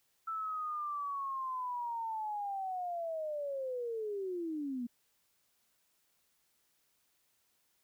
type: linear sweep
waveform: sine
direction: down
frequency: 1329 to 232.8 Hz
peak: -35 dBFS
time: 0.27-4.87 s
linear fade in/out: 10 ms
effects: white hiss -75 dBFS RMS until 7.83 s